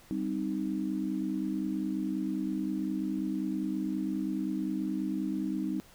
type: chord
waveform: sine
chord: C minor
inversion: second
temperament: equal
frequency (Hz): 196 / 261.6 / 311.1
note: G3 / C4 / Eb4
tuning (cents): 0 / 0 / 0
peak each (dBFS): -34 / -35 / -33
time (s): 0.11-5.8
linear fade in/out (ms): 0
effects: pink hiss -57 dBFS RMS until 5.94 s